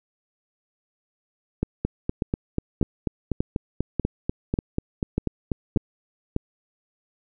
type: two click trains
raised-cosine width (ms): 3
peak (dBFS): -10 / -9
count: 17 / 9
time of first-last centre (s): 1.85-5.762 / 1.63-6.364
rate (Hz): 4.09 / 1.69
effects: none